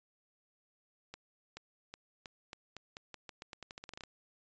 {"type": "accelerating click train", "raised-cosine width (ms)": 0.2, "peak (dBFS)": -28, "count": 20, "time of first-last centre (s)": [1.14, 4.037], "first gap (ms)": 430, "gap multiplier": 0.86, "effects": ["resampled to 16000 Hz"]}